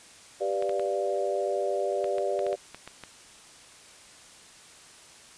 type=chord; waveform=sine; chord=G dominant seventh; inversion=none; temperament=equal; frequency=392 / 493.9 / 587.3 / 698.5 Hz; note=G4 / B4 / D5 / F5; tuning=0 / 0 / 0 / 0 cents; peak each=-30 / -33 / -29 / -34 dBFS; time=0.4-2.56 s; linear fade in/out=20 ms
type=clicks; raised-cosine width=0.3 ms; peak=-24 dBFS; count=11; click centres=0.624 / 0.694 / 0.796 / 2.043 / 2.183 / 2.392 / 2.466 / 2.529 / 2.746 / 2.876 / 3.037 s
effects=white hiss -51 dBFS RMS until 5.37 s + resampled to 22050 Hz